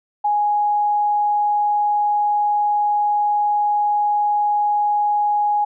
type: tone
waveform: sine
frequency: 830.6 Hz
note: G#5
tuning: in tune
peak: -15 dBFS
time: 0.24-5.65 s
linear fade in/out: 10 ms
effects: none